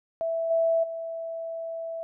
sine tone with level steps, 659.3 Hz, E5, in tune, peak -25 / -20 / -31 dBFS, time 0.21-2.03 s, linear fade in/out 0 ms, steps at 0.5 / 0.83 s, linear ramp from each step 10 ms, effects none

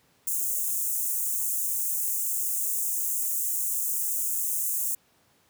white high-pass noise, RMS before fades -28 dBFS, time 0.27-4.95 s, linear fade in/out 5 ms, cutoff 6700 Hz, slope 48 dB/octave, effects pink hiss -64 dBFS RMS until 5.49 s + high-pass 100 Hz 12 dB/octave

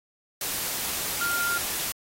sine tone in noise, 1396.9 Hz, F6, in tune, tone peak -26 dBFS, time 1.21-1.58 s, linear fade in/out 2 ms, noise white, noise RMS -30 dBFS, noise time 0.41-1.92 s, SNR +1 dB, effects AAC 48 kbps

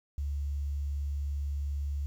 sine tone with quantisation, 71.3 Hz, C#2, 49 cents sharp, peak -30 dBFS, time 0.18-2.06 s, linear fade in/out 0 ms, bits 10, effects none

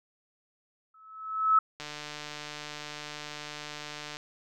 sine tone with exponential growth, 1298 Hz, E6, 27 cents flat, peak -16 dBFS, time 0.94-1.59 s, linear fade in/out 5 ms, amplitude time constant 140 ms
click train, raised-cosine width 0.2 ms, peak -22 dBFS, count 354, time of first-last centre 1.8-4.169 s, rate 149 Hz
effects none

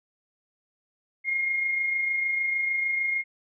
sine tone with amplitude modulation, 2138 Hz, C7, 37 cents sharp, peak -22 dBFS, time 1.24-3.24 s, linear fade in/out 50 ms, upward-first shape sine, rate 26.6 Hz, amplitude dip 35%, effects none

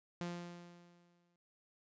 sawtooth tone with exponential decay, 174 Hz, F3, 6 cents flat, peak -34 dBFS, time 0.21-1.36 s, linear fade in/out 0 ms, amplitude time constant 250 ms, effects resampled to 16000 Hz

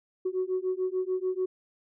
sine beating tone pair, 367.9 / 374.7 Hz, F#4 / F#4, -10 / +22 cents, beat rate 6.8 Hz, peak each -29 dBFS, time 0.25-1.46 s, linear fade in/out 10 ms, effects tanh soft clip ceiling -21 dBFS

